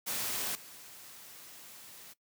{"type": "noise with level steps", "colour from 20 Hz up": "white", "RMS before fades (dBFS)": [-35, -51], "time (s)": [0.06, 2.14], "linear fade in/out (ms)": 20, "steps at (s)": 0.55, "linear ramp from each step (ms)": 2, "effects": ["noise-tail reverb RT60 0.1 s tail -18 dB re dry", "high-pass 100 Hz 12 dB/octave"]}